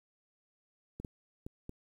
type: clicks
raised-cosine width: 3 ms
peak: -29 dBFS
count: 4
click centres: 1 / 1.048 / 1.465 / 1.694 s
effects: 10-bit